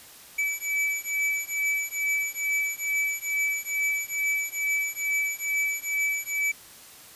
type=beating tone pair; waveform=square; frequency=2300 / 2302.3 Hz; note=D7 / D7; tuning=-37 / -35 cents; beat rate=2.3 Hz; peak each=-29 dBFS; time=0.38-6.52 s; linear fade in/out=10 ms; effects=white hiss -48 dBFS RMS until 7.15 s + resampled to 32000 Hz